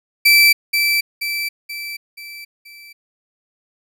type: tone with echo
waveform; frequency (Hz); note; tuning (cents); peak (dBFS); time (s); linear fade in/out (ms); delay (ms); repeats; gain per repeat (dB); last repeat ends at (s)
30% pulse; 2327; D7; -17; -6; 0.25-0.53; 10; 480; 5; -6; 2.93
effects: none